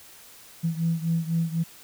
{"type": "beating tone pair", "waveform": "sine", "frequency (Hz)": [164.1, 168.1], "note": ["E3", "E3"], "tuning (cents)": [-8, 34], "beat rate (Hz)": 4, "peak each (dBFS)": [-24, -27], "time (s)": [0.63, 1.64], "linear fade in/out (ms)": 20, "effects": ["tanh soft clip ceiling -15 dBFS", "white hiss -49 dBFS RMS until 1.83 s"]}